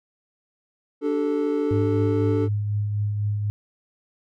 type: chord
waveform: triangle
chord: D suspended fourth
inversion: none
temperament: equal with one note detuned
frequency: 293.7 / 385.5 / 440 Hz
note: D4 / G4 / A4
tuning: 0 / -29 / 0 cents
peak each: -22 / -28 / -22 dBFS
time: 1.01-2.49 s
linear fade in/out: 50 ms
type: tone with tremolo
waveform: sine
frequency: 103.83 Hz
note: G#2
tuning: in tune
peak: -20 dBFS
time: 1.71-3.5 s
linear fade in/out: 0 ms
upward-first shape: triangle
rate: 4 Hz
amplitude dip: 35%
effects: none